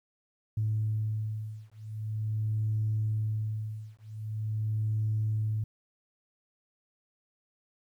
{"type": "beating tone pair", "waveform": "sine", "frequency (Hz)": [108.1, 108.54], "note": ["A2", "A2"], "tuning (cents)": [-30, -23], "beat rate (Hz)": 0.44, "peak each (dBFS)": -31, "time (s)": [0.57, 5.64], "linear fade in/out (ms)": 5, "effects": ["tanh soft clip ceiling -21 dBFS", "11-bit"]}